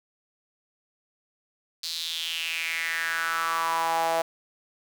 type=tone with high-pass filter sweep; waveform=sawtooth; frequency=164.81 Hz; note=E3; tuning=in tune; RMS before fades=-28 dBFS; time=1.83-4.22 s; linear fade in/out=5 ms; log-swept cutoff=4400 to 680 Hz; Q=5; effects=8-bit